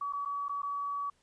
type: tone with dropouts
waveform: sine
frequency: 1138 Hz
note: C#6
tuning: 45 cents sharp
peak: -32 dBFS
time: 0.01-1.1 s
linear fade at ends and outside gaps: 5 ms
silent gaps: 0.126-0.133 / 0.251-0.257 / 0.484-0.493 / 0.62-0.63 s
effects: pink hiss -71 dBFS RMS until 1.22 s + resampled to 22050 Hz